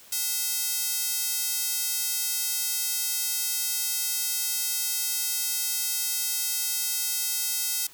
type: tone with high-pass filter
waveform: square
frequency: 290 Hz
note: D4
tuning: 22 cents flat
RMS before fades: -28 dBFS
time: 0.12-7.87 s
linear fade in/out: 5 ms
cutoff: 7000 Hz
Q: 0.74
effects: white hiss -51 dBFS RMS until 7.93 s